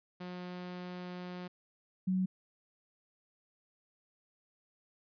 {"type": "tone pair in turn", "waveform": ["sawtooth", "sine"], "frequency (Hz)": [179.7, 186.36], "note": ["F3", "F#3"], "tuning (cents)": [50, 13], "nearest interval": "minor second", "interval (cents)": 63, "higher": "second", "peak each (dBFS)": [-37, -28], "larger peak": "second", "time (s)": [[0.2, 1.48], [2.07, 2.26]], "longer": "first", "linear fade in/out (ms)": 10, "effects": ["resampled to 11025 Hz"]}